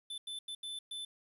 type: tone bursts at uneven times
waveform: square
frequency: 3520 Hz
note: A7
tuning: in tune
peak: -40 dBFS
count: 5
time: 0.1-0.18 / 0.27-0.39 / 0.48-0.55 / 0.63-0.79 / 0.91-1.05 s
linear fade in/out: 5 ms
effects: resampled to 32000 Hz + 11-bit